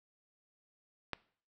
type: click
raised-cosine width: 0.3 ms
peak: -19 dBFS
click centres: 1.133 s
effects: noise-tail reverb RT60 0.5 s tail -21 dB re dry